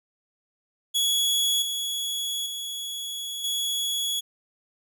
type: tone with level steps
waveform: sawtooth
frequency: 3363 Hz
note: G#7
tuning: 21 cents sharp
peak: -18 / -24 / -28 / -22 dBFS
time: 0.94-4.21 s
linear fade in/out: 20 ms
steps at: 1.62 / 2.46 / 3.44 s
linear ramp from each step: 2 ms
effects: none